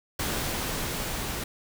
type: noise with level ramp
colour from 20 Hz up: pink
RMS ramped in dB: -29 to -33 dBFS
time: 0.19-1.44 s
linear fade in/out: 5 ms
effects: none